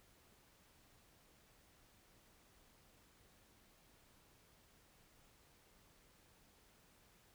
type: silence
effects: pink hiss -69 dBFS RMS until 7.34 s